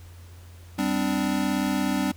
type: chord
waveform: square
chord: G suspended fourth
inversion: none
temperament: equal with one note detuned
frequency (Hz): 196 / 257 / 293.7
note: G3 / C4 / D4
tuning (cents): 0 / -31 / 0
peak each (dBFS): -28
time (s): 0.78-2.12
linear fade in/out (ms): 10
effects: added 87 Hz sine -43 dBFS peak until 2.16 s + pink hiss -54 dBFS RMS until 2.16 s